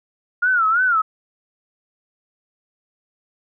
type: tone with vibrato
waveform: sine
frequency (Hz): 1396.9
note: F6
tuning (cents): 0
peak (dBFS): -14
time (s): 0.42-1.02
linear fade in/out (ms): 10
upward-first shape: sine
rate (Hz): 3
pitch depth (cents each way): 150
effects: none